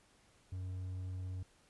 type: tone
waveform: triangle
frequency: 92.5 Hz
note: F#2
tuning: in tune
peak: -37 dBFS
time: 0.52-1.43 s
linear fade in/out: 5 ms
effects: pink hiss -68 dBFS RMS until 1.69 s + resampled to 24000 Hz